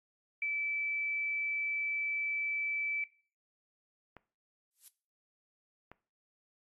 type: tone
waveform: sine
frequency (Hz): 2314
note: D7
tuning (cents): -26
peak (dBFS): -31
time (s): 0.42-3.04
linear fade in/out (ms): 2
type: clicks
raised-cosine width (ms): 0.5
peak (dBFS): -34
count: 2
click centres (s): 4.167 / 5.916
type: noise with exponential growth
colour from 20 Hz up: violet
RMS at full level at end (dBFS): -45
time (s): 4.71-4.88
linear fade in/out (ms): 1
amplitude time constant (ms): 35
effects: noise-tail reverb RT60 0.4 s tail -19 dB re dry + AAC 32 kbps